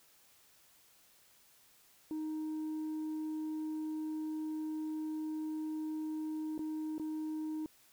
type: tone with dropouts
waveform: sine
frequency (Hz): 311.1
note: D#4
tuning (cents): 0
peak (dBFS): -33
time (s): 2.11-7.66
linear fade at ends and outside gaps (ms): 1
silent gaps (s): 6.579-6.592 / 6.981-6.997
effects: tanh soft clip ceiling -35 dBFS + white hiss -65 dBFS RMS until 7.92 s